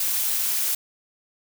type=noise with amplitude modulation; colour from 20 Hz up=blue; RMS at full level=-21 dBFS; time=0-0.75 s; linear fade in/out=5 ms; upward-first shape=sine; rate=260 Hz; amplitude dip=65%; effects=none